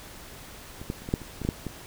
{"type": "clicks", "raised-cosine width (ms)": 3, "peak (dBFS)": [-26, -16, -30, -22, -10, -26, -21, -16, -11, -19], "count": 10, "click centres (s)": [0.815, 0.901, 1.02, 1.089, 1.139, 1.217, 1.417, 1.45, 1.489, 1.667], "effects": ["pink hiss -45 dBFS RMS until 1.86 s"]}